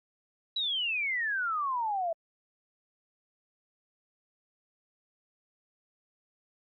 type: exponential sweep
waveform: sine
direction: down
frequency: 3962 to 648 Hz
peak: -28 dBFS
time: 0.56-2.13 s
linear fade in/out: 5 ms
effects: AAC 64 kbps